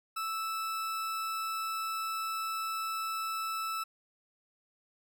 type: tone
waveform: 40% pulse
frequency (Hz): 1315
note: E6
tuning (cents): -5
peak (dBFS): -32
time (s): 0.16-3.84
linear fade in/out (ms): 10
effects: none